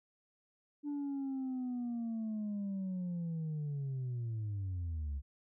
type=linear sweep; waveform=sine; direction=down; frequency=293.7 to 66.6 Hz; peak=-33 dBFS; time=0.83-5.22 s; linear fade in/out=50 ms; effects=tanh soft clip ceiling -34 dBFS